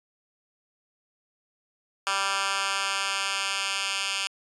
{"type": "tone with high-pass filter sweep", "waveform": "10% pulse", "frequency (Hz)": 196, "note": "G3", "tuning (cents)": 0, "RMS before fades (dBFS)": -28, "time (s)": [2.07, 4.27], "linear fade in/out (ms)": 0, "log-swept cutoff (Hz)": [1400, 2400], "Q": 1.4, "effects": ["resampled to 22050 Hz"]}